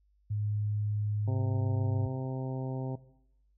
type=tone with pitch glide; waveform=sine; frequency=104.7 to 103.8 Hz; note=G#2 to G#2; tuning=+15 to 0 cents; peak=-29 dBFS; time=0.3-2.07 s; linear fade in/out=10 ms; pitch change=-15 cents; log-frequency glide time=1.44-1.53 s
type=harmonic tone; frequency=130.81 Hz; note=C3; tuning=in tune; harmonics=1 / 2 / 3 / 4 / 5 / 6 / 7; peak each=-33 / -39 / -43 / -45 / -47 / -49 / -50 dBFS; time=1.27-2.96 s; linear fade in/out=10 ms
effects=noise-tail reverb RT60 0.8 s tail -18 dB re dry + added 50 Hz sine -65 dBFS peak until 3.57 s